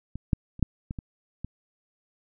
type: clicks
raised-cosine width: 5 ms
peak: -22 / -9 / -29 / -7 / -20 / -22 / -21 dBFS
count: 7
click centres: 0.156 / 0.332 / 0.594 / 0.627 / 0.909 / 0.988 / 1.446 s
effects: none